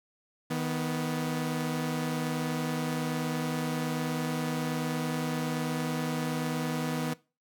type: tone pair together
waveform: sawtooth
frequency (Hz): 157.53 / 246.9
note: D#3 / B3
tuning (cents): +22 / 0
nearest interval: minor sixth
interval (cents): 778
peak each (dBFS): -28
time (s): 0.5-7.14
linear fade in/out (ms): 10
effects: noise-tail reverb RT60 0.3 s tail -20 dB re dry